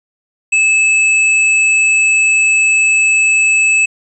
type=tone; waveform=square; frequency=2609 Hz; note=E7; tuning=18 cents flat; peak=-9 dBFS; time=0.52-3.86 s; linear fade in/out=10 ms; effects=resampled to 24000 Hz